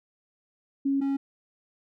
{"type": "tone pair in turn", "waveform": ["sine", "triangle"], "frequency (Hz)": [275.3, 275.3], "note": ["C#4", "C#4"], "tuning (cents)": [-12, -12], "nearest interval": "unison", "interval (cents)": 0, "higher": "neither", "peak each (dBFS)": -22, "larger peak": "neither", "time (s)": [[0.85, 1.01], [1.01, 1.17]], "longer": "neither", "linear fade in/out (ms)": 10, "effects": []}